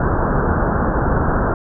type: low-pass noise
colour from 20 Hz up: pink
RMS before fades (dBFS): -17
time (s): 0-1.54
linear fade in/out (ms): 2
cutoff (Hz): 1600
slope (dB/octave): 96
effects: none